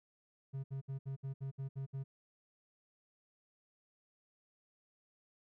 triangle tone bursts, 135.4 Hz, C#3, 40 cents flat, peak -36 dBFS, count 9, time 0.53-2.04 s, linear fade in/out 20 ms, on 110 ms, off 65 ms, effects none

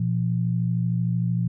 sine tone pair together, 119.74 / 172.9 Hz, A#2 / F3, +47 / -17 cents, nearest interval tritone, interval 636 cents, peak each -23 / -24 dBFS, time 0-1.48 s, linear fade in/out 5 ms, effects none

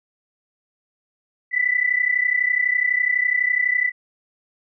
sine tone pair together, 1970 / 2002 Hz, B6 / B6, -5 / +23 cents, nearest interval unison, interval 28 cents, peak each -20 dBFS, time 1.51-3.92 s, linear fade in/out 50 ms, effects none

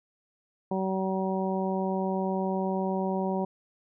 harmonic tone, 189.9 Hz, F#3, 45 cents sharp, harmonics 1 / 2 / 3 / 4 / 5, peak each -29 / -32 / -34 / -35 / -36 dBFS, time 0.71-3.45 s, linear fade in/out 5 ms, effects none

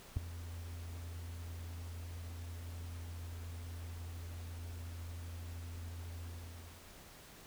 triangle tone with ADSR envelope, 85 Hz, F2, 46 cents flat, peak -24 dBFS, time 0.16-6.93 s, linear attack 9 ms, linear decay 9 ms, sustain -17 dB, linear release 670 ms, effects pink hiss -56 dBFS RMS until 7.46 s

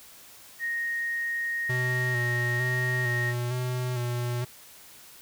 sine tone, 1864.7 Hz, A#6, in tune, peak -27 dBFS, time 0.59-3.34 s, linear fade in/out 50 ms
square tone with vibrato, 123.47 Hz, B2, in tune, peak -28 dBFS, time 1.69-4.45 s, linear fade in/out 10 ms, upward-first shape square, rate 1.1 Hz, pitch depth 29 cents each way
effects white hiss -50 dBFS RMS until 5.21 s

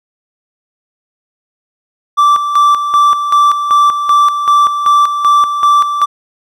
triangle tone with tremolo, 1168 Hz, D6, 10 cents flat, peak -3 dBFS, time 2.17-6.06 s, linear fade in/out 20 ms, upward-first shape square, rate 2.6 Hz, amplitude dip 60%, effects none

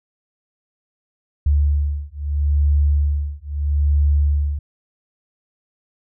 sine beating tone pair, 72.3 / 73.07 Hz, D2 / D2, -27 / -8 cents, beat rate 0.77 Hz, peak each -18 dBFS, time 1.46-4.59 s, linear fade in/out 5 ms, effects none

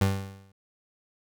30% pulse tone with exponential decay, 97.4 Hz, G2, 11 cents flat, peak -16 dBFS, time 0.01-0.52 s, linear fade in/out 5 ms, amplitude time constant 110 ms, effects none

